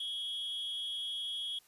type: tone with amplitude modulation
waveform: triangle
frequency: 3304 Hz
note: G#7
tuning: 10 cents flat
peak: -31 dBFS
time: 0-1.59 s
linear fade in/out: 5 ms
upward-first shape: sine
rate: 261 Hz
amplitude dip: 70%
effects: white hiss -65 dBFS RMS until 1.67 s + resampled to 32000 Hz